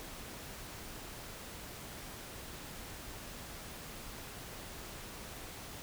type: silence
effects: pink hiss -47 dBFS RMS until 5.82 s